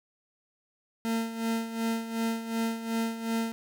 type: tone with tremolo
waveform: 40% pulse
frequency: 227.1 Hz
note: A#3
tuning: 45 cents flat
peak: -25 dBFS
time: 1.05-3.52 s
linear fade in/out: 0 ms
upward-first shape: sine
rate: 2.7 Hz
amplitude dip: 70%
effects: none